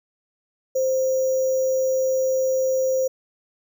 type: tone with sample-and-hold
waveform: sine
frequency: 523.3 Hz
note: C5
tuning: in tune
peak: -18 dBFS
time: 0.75-3.08 s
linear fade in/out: 10 ms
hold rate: 6300 Hz
effects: none